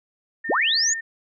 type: tone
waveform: sine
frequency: 1817 Hz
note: A#6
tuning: 45 cents flat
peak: -27 dBFS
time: 0.44-1.01 s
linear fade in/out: 10 ms
type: linear sweep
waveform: sine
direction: up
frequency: 167.4 to 7040 Hz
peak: -18 dBFS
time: 0.49-0.94 s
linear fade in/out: 10 ms
effects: none